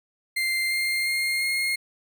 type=tone with pitch steps; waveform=35% pulse; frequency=2093 / 2109 / 2125 / 2141 Hz; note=C7 / C7 / C7 / C7; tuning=0 / +13 / +26 / +39 cents; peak=-21 dBFS; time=0.36-1.76 s; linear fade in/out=10 ms; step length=350 ms; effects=none